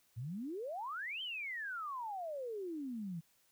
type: exponential two-way sweep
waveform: sine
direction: up then down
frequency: 106.5 to 3172 to 158 Hz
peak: -39 dBFS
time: 0.16-3.21 s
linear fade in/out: 20 ms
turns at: 1.22 s
effects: white hiss -72 dBFS RMS until 3.51 s